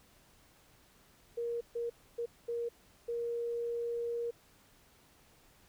sine tone bursts at uneven times, 470.8 Hz, A#4, 17 cents sharp, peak -33 dBFS, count 5, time 1.37-1.61 / 1.75-1.9 / 2.18-2.26 / 2.48-2.69 / 3.08-4.31 s, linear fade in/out 10 ms, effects pink hiss -64 dBFS RMS until 5.68 s

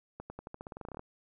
accelerating click train, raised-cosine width 1 ms, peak -28 dBFS, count 16, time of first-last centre 0.2-0.994 s, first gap 100 ms, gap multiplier 0.9, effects none

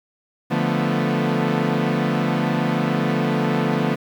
sawtooth chord, B half-diminished seventh, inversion first, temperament equal, 146.83 / 174.61 / 220 / 246.9 Hz, D3 / F3 / A3 / B3, 0 / 0 / 0 / 0 cents, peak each -20 dBFS, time 0.5-3.96 s, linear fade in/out 20 ms, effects low-pass 3000 Hz 12 dB/octave + 8-bit

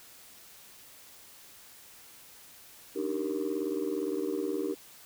sine chord, Eb major seventh, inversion third, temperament just, 291.7 / 311.1 / 388.9 / 466.7 Hz, D4 / Eb4 / G4 / Bb4, -12 / 0 / -14 / +2 cents, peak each -35 / -34 / -32 / -35 dBFS, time 2.95-4.75 s, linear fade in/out 20 ms, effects tanh soft clip ceiling -23 dBFS + white hiss -53 dBFS RMS until 5.05 s

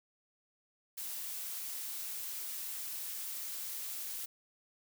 blue noise, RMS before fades -41 dBFS, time 0.97-4.26 s, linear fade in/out 10 ms, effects none

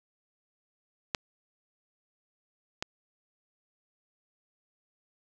clicks, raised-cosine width 0.2 ms, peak -10 / -14 dBFS, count 2, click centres 1.148 / 2.825 s, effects none

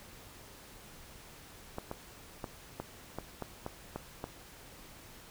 clicks, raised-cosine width 1 ms, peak -23 dBFS, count 9, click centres 1.784 / 1.914 / 2.442 / 2.8 / 3.186 / 3.423 / 3.664 / 3.96 / 4.241 s, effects pink hiss -53 dBFS RMS until 5.3 s

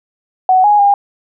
sine tone with pitch steps, 746 / 830 / 807 Hz, F#5 / G#5 / G#5, +14 / -1 / -50 cents, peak -6 dBFS, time 0.49-0.94 s, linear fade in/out 2 ms, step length 150 ms, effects none

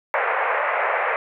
pink band-pass noise, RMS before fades -22 dBFS, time 0.14-1.16 s, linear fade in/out 0 ms, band 490 to 2300 Hz, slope 48 dB/octave, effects none

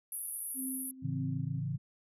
pink band-pass noise, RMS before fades -40 dBFS, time 0.12-0.91 s, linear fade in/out 2 ms, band 10000 to 12000 Hz, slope 96 dB/octave
sine tone with tremolo, 261.6 Hz, C4, in tune, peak -36 dBFS, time 0.54-1.62 s, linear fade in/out 50 ms, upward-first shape triangle, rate 1.8 Hz, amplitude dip 80%
sine chord, A major, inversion none, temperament equal, 110 / 138.59 / 164.81 Hz, A2 / C#3 / E3, 0 / 0 / 0 cents, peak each -39 / -35 / -38 dBFS, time 1.02-1.78 s, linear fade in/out 20 ms
effects none

